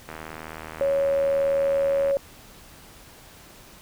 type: click train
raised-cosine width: 0.5 ms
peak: -21 dBFS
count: 161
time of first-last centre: 0.09-2.11 s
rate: 79.2 Hz
type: tone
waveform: sine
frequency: 554.4 Hz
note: C#5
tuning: in tune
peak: -19 dBFS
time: 0.81-2.17 s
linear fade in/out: 0 ms
effects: pink hiss -48 dBFS RMS until 3.81 s